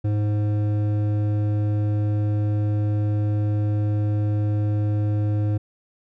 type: tone with hard clipping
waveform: sine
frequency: 104.7 Hz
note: G#2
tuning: 15 cents sharp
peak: -21 dBFS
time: 0.04-5.58 s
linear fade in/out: 10 ms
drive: 10 dB
effects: none